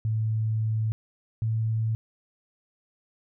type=tone pair in turn; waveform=sine; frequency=110 / 111.41 Hz; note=A2 / A2; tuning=0 / +22 cents; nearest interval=unison; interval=22 cents; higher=second; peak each=-23 dBFS; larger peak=neither; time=0.05-0.92 / 1.42-1.95 s; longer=first; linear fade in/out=0 ms; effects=none